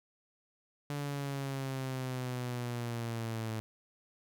sawtooth exponential sweep, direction down, 145.3 to 110 Hz, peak -31 dBFS, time 0.9-3.6 s, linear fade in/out 0 ms, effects none

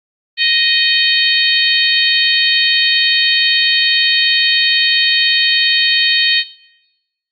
harmonic tone, 622.3 Hz, D#5, in tune, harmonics 3 / 4 / 5 / 6 / 7, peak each -17 / -17 / -17 / -17 / -17 dBFS, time 0.37-6.44 s, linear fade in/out 50 ms, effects noise-tail reverb RT60 1.0 s tail -20 dB re dry + Opus 24 kbps

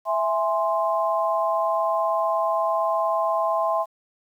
sine chord, E augmented, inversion none, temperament equal, 659.3 / 830.6 / 1046.5 Hz, E5 / G#5 / B#5, 0 / 0 / 0 cents, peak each -23 / -27 / -24 dBFS, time 0.05-3.86 s, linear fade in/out 50 ms, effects 9-bit

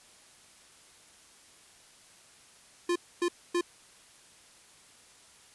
square tone bursts, 349.2 Hz, F4, in tune, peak -26 dBFS, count 3, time 2.89-3.611 s, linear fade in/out 5 ms, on 67 ms, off 260 ms, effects white hiss -57 dBFS RMS until 5.54 s + resampled to 24000 Hz

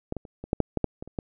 clicks, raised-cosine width 2 ms, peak -15 / -19 / -30 / -23 / -9 / -7 / -11 / -9 / -22 / -30 / -16 dBFS, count 11, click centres 0.124 / 0.167 / 0.252 / 0.44 / 0.531 / 0.603 / 0.773 / 0.843 / 1.025 / 1.076 / 1.188 s, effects none

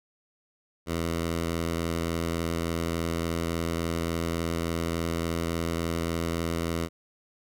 10% pulse tone with vibrato, 83.5 Hz, E2, 23 cents sharp, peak -19 dBFS, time 0.86-6.89 s, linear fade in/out 50 ms, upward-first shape square, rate 11 Hz, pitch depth 8 cents each way, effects none

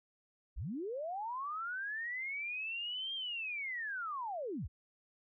sine linear two-way sweep, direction up then down, 31.84 to 3220 to 31.84 Hz, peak -37 dBFS, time 0.56-4.68 s, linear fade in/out 20 ms, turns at 3.14 s, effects none

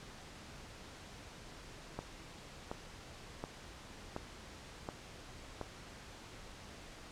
click train, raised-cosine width 1 ms, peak -25 dBFS, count 6, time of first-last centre 1.99-5.613 s, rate 1.38 Hz, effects pink hiss -52 dBFS RMS until 7.11 s + low-pass 7000 Hz 12 dB/octave

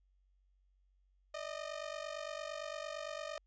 sawtooth ring-modulated tone, 613 Hz, D#5, 26 cents flat, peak -34 dBFS, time 1.34-3.38 s, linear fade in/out 2 ms, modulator 24.4 Hz, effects added 47 Hz sine -69 dBFS peak until 3.46 s + resampled to 16000 Hz

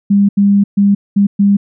sine tone bursts at uneven times, 200.8 Hz, G3, 42 cents sharp, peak -6 dBFS, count 5, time 0.1-0.29 / 0.37-0.64 / 0.77-0.95 / 1.16-1.27 / 1.39-1.57 s, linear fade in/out 10 ms, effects none

